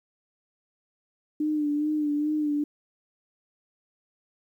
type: tone with vibrato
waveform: sine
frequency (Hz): 299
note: D4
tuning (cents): +31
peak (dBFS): -23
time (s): 1.4-2.64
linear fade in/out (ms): 5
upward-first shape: sine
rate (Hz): 2.4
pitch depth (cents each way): 41
effects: 10-bit